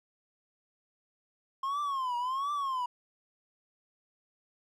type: tone with vibrato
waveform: triangle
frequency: 1061 Hz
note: C6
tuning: 24 cents sharp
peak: -28 dBFS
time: 1.63-2.86 s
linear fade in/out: 5 ms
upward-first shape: triangle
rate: 1.4 Hz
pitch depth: 190 cents each way
effects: none